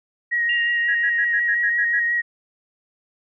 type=tone with vibrato; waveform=sine; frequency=1891 Hz; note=A#6; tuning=24 cents sharp; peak=-18 dBFS; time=0.31-2.22 s; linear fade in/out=20 ms; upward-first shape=triangle; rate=5.6 Hz; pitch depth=22 cents each way
type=tone with exponential decay; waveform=sine; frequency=2794 Hz; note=F7; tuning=in tune; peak=-23 dBFS; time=0.49-1.74 s; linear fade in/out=5 ms; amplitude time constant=270 ms
type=tone bursts; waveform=sine; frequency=1661.2 Hz; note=G#6; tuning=in tune; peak=-20 dBFS; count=8; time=0.88-1.999 s; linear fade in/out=10 ms; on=69 ms; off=81 ms
effects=none